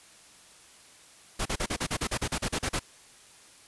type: noise bursts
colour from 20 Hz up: pink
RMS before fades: -29 dBFS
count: 14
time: 1.39-2.795 s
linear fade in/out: 10 ms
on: 66 ms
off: 37 ms
effects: white hiss -54 dBFS RMS until 3.67 s + resampled to 24000 Hz